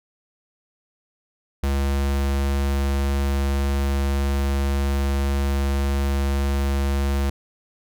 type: tone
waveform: square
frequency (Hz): 69.3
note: C#2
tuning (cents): 0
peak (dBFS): -20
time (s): 1.63-7.3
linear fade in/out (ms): 5
effects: none